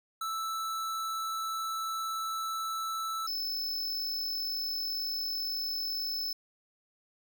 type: tone pair in turn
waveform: square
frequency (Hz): 1318.5 / 5257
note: E6 / E8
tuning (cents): 0 / -6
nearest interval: 2 octaves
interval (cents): 2394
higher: second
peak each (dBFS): -33 / -32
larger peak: second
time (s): 0.21-3.27 / 3.27-6.33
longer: neither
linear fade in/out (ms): 5
effects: none